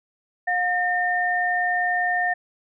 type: tone pair together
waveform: sine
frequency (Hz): 717 / 1815.1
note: F5 / A#6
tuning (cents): +45 / -47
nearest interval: octave + major third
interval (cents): 1608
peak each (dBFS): -23 / -22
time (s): 0.47-2.34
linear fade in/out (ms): 10
effects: none